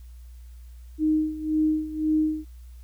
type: tone with tremolo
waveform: sine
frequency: 310 Hz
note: D#4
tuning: 6 cents flat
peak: -18 dBFS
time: 0.98-2.45 s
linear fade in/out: 50 ms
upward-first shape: sine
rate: 1.9 Hz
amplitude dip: 80%
effects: added 60 Hz sine -41 dBFS peak until 2.83 s + white hiss -63 dBFS RMS until 2.83 s